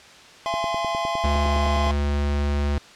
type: chord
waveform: square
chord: E augmented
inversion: none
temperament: equal with one note detuned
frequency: 676.6 / 830.6 / 1046.5 Hz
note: E5 / G#5 / B#5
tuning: +45 / 0 / 0 cents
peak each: -27 / -31 / -28 dBFS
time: 0.46-1.91 s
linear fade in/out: 0 ms
type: click train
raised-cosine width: 2 ms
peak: -19 dBFS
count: 14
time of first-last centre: 0.54-1.869 s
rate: 9.78 Hz
type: tone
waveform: square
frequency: 72 Hz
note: D2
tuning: 34 cents flat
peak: -21 dBFS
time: 1.24-2.78 s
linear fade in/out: 0 ms
effects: white hiss -46 dBFS RMS until 2.95 s + low-pass 5000 Hz 12 dB/octave